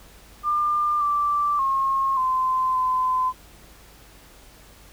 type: tone with pitch steps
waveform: sine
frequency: 1198 / 1170 / 1079 / 1033 / 1023 Hz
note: D6 / D6 / C#6 / C6 / C6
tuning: +34 / -7 / -47 / -22 / -39 cents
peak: -19 dBFS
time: 0.43-3.33 s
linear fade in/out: 50 ms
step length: 580 ms
effects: added 50 Hz sine -51 dBFS peak until 4.92 s + pink hiss -50 dBFS RMS until 4.92 s